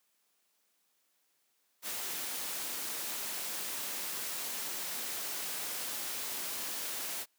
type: noise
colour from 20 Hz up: white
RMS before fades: -38 dBFS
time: 1.82-7.26 s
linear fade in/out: 50 ms
effects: white hiss -75 dBFS RMS until 7.38 s + high-pass 200 Hz 12 dB/octave